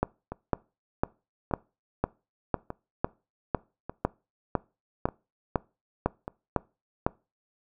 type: two click trains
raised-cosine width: 1 ms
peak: -20 / -9 dBFS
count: 6 / 15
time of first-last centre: 0.32-6.279 / 0.03-7.065 s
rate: 0.839 / 1.99 Hz
effects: noise-tail reverb RT60 0.3 s tail -23 dB re dry